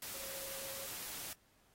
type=tone in noise; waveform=sine; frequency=542 Hz; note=C#5; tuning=39 cents flat; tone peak=-51 dBFS; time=0.14-0.86 s; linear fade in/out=2 ms; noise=white; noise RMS=-45 dBFS; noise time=0.02-1.33 s; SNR=-9 dB; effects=pink hiss -71 dBFS RMS until 1.74 s + AAC 48 kbps